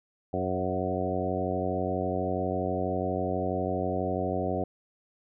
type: harmonic tone with a mistuned harmonic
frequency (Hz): 92.2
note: F#2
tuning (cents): -6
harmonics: 1 / 2 / 3 / 4 / 5 / 6 / 7 / 8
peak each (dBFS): -35 / -35 / -35 / -35 / -35 / -35 / -35 / -35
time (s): 0.33-4.64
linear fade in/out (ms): 5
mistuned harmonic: 7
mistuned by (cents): +16
effects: none

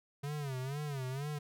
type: tone with vibrato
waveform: square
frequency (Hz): 138.59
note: C#3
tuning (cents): 0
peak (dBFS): -37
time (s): 0.23-1.39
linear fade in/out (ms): 10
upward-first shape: sine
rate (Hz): 2.1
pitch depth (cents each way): 140
effects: none

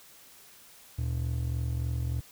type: ring-modulated tone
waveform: triangle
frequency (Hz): 96.5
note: G2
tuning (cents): -27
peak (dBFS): -23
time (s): 0.98-2.21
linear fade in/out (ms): 10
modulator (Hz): 21.7
effects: white hiss -54 dBFS RMS until 2.31 s

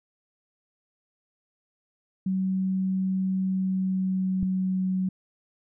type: tone with pitch glide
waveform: sine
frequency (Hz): 188.9 to 186.84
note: F#3 to F#3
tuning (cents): +36 to +17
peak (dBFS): -23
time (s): 2.26-5.09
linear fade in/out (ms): 5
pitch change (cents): -19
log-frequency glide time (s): 3.43-4.86
type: click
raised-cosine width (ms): 5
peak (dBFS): -18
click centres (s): 4.429
effects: none

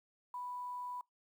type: tone with quantisation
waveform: sine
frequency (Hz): 987.8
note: B5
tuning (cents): 0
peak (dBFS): -40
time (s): 0.34-1.01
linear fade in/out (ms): 2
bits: 11
effects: noise-tail reverb RT60 0.2 s tail -25 dB re dry

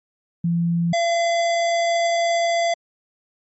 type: tone pair in turn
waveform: sine / square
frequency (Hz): 170 / 680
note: F3 / F5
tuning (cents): -46 / -46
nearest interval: 2 octaves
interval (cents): 2400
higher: second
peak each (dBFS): -17 / -18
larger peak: first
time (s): 0.44-0.93 / 0.93-2.74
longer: second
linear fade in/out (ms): 5
effects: MP3 32 kbps

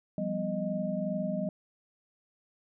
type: tone cluster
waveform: sine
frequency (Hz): 174.6 / 197 / 248.8 / 619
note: F3 / G3 / B3 / D#5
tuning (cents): 0 / +9 / +13 / -9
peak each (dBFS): -36 / -33 / -38 / -34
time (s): 0.18-1.49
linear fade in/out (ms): 2
effects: none

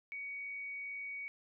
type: tone with frequency modulation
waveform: sine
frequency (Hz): 2250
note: C#7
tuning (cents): +25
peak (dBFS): -40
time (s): 0.12-1.28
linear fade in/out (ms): 0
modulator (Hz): 51.1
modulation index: 0.43
effects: none

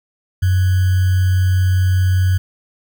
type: tone with sample-and-hold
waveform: sine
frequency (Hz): 92.5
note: F#2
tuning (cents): 0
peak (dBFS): -11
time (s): 0.42-2.38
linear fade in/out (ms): 10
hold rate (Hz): 1575
effects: none

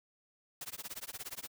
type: noise with tremolo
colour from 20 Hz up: white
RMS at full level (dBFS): -41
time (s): 0.61-1.48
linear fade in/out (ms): 2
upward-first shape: sine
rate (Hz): 17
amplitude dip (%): 100
effects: none

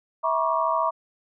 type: tone cluster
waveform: sine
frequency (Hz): 652 / 959 / 1097 / 1170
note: E5 / A#5 / C#6 / D6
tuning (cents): -19 / +49 / -18 / -7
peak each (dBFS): -26 / -25 / -26 / -28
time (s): 0.23-0.91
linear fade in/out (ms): 20
effects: none

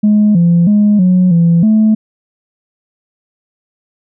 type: tone with pitch steps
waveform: sine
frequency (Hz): 210.2 / 171.3 / 208 / 182.5 / 168.9 / 217.1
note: G#3 / F3 / G#3 / F#3 / E3 / A3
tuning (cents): +21 / -33 / +3 / -24 / +42 / -23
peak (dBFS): -4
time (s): 0.03-1.95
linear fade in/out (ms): 10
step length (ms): 320
effects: tanh soft clip ceiling -3 dBFS

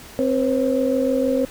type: tone cluster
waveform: sine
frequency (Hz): 262.7 / 493.6 / 540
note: C4 / B4 / C#5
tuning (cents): +7 / -1 / -45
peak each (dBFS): -20 / -22 / -21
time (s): 0.19-1.45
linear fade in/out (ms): 0
effects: tanh soft clip ceiling -7 dBFS + pink hiss -41 dBFS RMS until 1.5 s

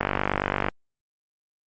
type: click train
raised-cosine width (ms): 0.5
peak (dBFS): -7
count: 34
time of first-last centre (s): 0.01-0.685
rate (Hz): 48.9
effects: Opus 24 kbps

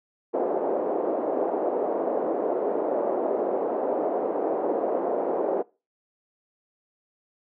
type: band-pass noise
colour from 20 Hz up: white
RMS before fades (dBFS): -26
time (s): 0.33-5.63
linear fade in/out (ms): 20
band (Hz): 330 to 640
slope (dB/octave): 24
effects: noise-tail reverb RT60 0.3 s tail -23 dB re dry

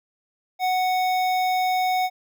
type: tone with notch filter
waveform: square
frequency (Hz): 740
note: F#5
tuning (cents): 0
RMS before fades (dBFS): -22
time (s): 0.59-2.1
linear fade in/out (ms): 50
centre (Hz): 9000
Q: 0.77
effects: none

